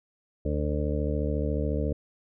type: harmonic tone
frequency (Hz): 74.1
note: D2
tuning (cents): +16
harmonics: 1 / 2 / 3 / 4 / 6 / 7 / 8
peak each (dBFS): -28 / -33 / -35 / -34 / -34 / -35 / -38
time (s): 0.45-1.93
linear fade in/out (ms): 5
effects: none